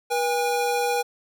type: tone pair together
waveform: square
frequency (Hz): 483.6 / 810.5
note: B4 / G#5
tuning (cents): -36 / -42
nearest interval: major sixth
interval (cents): 894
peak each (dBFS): -25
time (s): 0.1-1.03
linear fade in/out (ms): 20
effects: none